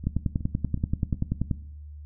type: two click trains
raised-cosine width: 5 ms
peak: -24 / -12 dBFS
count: 4 / 16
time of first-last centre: 0.04-1.143 / 0.07-1.512 s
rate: 2.72 / 10.4 Hz
effects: noise-tail reverb RT60 0.7 s tail -18 dB re dry + added 74 Hz sine -39 dBFS peak until 2.05 s